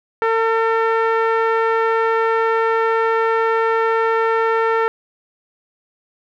sawtooth tone with low-pass filter, 451.5 Hz, A4, 45 cents sharp, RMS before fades -17 dBFS, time 0.22-4.88 s, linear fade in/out 0 ms, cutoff 1600 Hz, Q 2, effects none

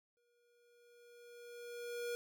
square tone with exponential growth, 478.3 Hz, A#4, 44 cents sharp, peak -38 dBFS, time 0.17-2.15 s, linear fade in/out 0 ms, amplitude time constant 430 ms, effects none

